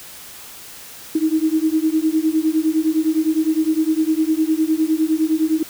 sine beating tone pair, 311.1 / 320.9 Hz, D#4 / E4, 0 / -46 cents, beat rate 9.8 Hz, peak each -18 / -18 dBFS, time 1.15-5.63 s, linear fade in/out 5 ms, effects white hiss -38 dBFS RMS until 5.69 s

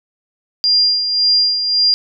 sine tone with tremolo, 4800 Hz, D8, 37 cents sharp, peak -9 dBFS, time 0.64-1.94 s, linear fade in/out 0 ms, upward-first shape sine, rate 1.8 Hz, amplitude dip 55%, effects none

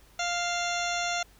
harmonic tone with a mistuned harmonic, 698.5 Hz, F5, in tune, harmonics 1 / 2 / 3 / 4 / 5 / 6 / 8 / 9 / 10, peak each -31 / -34 / -36 / -37 / -38 / -39 / -40 / -41 / -41 dBFS, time 0.19-1.23 s, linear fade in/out 5 ms, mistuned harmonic 4, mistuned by -26 cents, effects added 49 Hz sine -56 dBFS peak until 1.39 s + pink hiss -59 dBFS RMS until 1.39 s

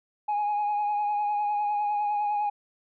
sine tone with vibrato, 830.6 Hz, G#5, in tune, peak -22 dBFS, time 0.28-2.5 s, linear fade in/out 10 ms, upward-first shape triangle, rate 9.9 Hz, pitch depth 32 cents each way, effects tanh soft clip ceiling -22 dBFS

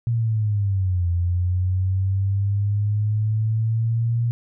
sine linear two-way sweep, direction down then up, 118.4 to 86.2 to 118.4 Hz, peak -18 dBFS, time 0.07-4.31 s, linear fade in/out 0 ms, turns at 1.09 s, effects none

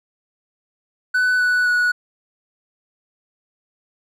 triangle tone with pitch steps, 1497 / 1481.5 / 1466.2 Hz, F#6 / F#6 / F#6, +20 / +2 / -16 cents, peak -13 dBFS, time 1.14-1.92 s, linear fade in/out 10 ms, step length 260 ms, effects none

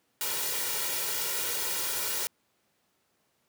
white noise with comb filter, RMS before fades -31 dBFS, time 0.21-2.27 s, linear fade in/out 0 ms, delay 2.1 ms, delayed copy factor +0.7, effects pink hiss -72 dBFS RMS until 3.48 s + high-pass 150 Hz 12 dB/octave

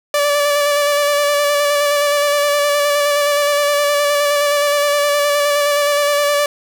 sawtooth tone with vibrato, 580 Hz, D5, 22 cents flat, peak -9 dBFS, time 0.14-6.46 s, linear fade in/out 2 ms, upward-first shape square, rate 9.6 Hz, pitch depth 17 cents each way, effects none

